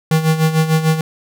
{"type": "tone with tremolo", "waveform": "square", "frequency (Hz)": 158.8, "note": "D#3", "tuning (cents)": 36, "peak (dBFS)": -10, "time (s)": [0.11, 1.01], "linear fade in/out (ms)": 2, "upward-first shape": "sine", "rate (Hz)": 6.7, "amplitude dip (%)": 70, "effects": []}